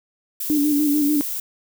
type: noise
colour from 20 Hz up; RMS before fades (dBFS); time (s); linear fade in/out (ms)
violet; -27; 0.4-1.4; 5
type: tone with vibrato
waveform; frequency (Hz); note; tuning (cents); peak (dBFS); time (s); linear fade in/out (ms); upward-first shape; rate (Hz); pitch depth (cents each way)
sine; 293.7; D4; 0; -16; 0.5-1.21; 0; square; 6.8; 40
effects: none